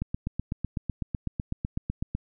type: click train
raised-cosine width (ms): 5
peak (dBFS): -16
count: 18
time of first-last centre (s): 0.02-2.15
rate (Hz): 7.98
effects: none